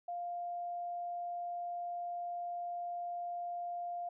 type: tone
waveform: sine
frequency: 700 Hz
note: F5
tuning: 4 cents sharp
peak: -37 dBFS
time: 0.08-4.09 s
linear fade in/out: 5 ms
effects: none